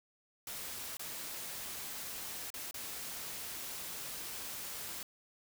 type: noise with dropouts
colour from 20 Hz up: white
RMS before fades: -43 dBFS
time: 0.47-5.03 s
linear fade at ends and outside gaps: 2 ms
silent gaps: 0.97-0.994 / 2.503-2.54 / 2.711-2.742 s
effects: none